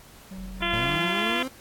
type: tone with tremolo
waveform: triangle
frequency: 189 Hz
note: F#3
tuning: 37 cents sharp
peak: -34 dBFS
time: 0.31-1.09 s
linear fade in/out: 5 ms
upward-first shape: square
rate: 3.4 Hz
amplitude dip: 30%
type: tone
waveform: triangle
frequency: 44.44 Hz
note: F1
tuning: 31 cents sharp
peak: -35 dBFS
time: 0.38-0.96 s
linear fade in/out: 0 ms
type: harmonic tone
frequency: 343.3 Hz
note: F4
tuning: 30 cents flat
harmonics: 1 / 2 / 3 / 4 / 5 / 6 / 7 / 8 / 9 / 10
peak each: -33 / -33 / -33 / -33 / -33 / -33 / -33 / -33 / -33 / -33 dBFS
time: 0.62-1.43 s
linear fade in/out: 5 ms
type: linear sweep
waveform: 30% pulse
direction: up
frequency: 105.9 to 266.8 Hz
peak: -27 dBFS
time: 0.73-1.48 s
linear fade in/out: 5 ms
effects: pink hiss -50 dBFS RMS until 1.6 s + AAC 64 kbps